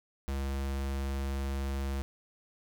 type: tone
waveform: square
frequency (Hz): 68.3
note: C#2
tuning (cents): -25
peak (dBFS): -32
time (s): 0.28-2.02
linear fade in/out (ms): 0
effects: 10-bit